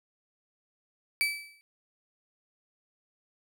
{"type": "tone with exponential decay", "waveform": "35% pulse", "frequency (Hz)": 2307, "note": "D7", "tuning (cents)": -31, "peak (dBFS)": -20, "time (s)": [1.21, 1.61], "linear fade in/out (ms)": 0, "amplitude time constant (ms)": 86, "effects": []}